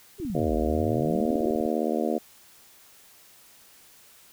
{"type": "exponential two-way sweep", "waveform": "sine", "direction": "down then up", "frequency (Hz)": [427.7, 51.91, 427.7], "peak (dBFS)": -28, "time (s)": [0.18, 1.55], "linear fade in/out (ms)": 50, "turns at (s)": 0.55}
{"type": "click train", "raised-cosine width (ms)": 5, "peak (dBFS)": -29, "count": 30, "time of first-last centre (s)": [0.2, 1.657], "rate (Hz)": 19.9}
{"type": "harmonic tone", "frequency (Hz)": 77.78, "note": "D#2", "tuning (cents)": 0, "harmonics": [3, 4, 5, 6, 7, 8, 9], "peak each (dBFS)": [-29, -30, -31, -32, -32, -33, -34], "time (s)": [0.34, 2.19], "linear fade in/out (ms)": 20}
{"effects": ["white hiss -54 dBFS RMS until 4.32 s"]}